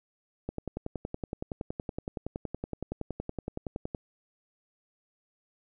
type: click train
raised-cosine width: 2 ms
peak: -20 dBFS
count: 38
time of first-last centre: 0.49-3.948 s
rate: 10.7 Hz
effects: none